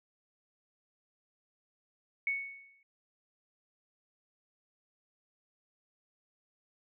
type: tone with exponential decay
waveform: sine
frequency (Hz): 2217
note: C#7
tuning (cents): 0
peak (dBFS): -27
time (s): 2.27-2.83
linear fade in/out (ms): 2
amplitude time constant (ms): 120
effects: none